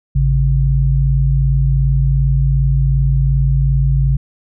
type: tone pair together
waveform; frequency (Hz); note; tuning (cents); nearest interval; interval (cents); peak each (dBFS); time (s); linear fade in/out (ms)
sine; 54.13 / 136.8; A1 / C#3; -28 / -23; octave + major third; 1605; -13; 0.15-4.17; 10
effects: none